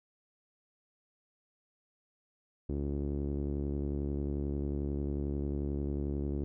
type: tone with low-pass filter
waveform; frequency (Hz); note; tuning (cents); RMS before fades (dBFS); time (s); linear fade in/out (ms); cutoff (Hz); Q
sawtooth; 71.2; C#2; +47; -34; 2.69-6.44; 0; 350; 2.7
effects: none